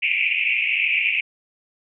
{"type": "band-pass noise", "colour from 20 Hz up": "white", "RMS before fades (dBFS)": -21, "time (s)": [0.02, 1.21], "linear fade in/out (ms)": 10, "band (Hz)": [2200, 2700], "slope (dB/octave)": 96, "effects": []}